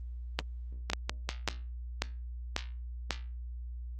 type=two click trains; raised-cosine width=0.2 ms; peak=-13 / -11 dBFS; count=4 / 6; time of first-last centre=0.9-1.486 / 0.39-3.107 s; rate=5.12 / 1.84 Hz; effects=added 60 Hz sine -38 dBFS peak until 3.99 s + Opus 24 kbps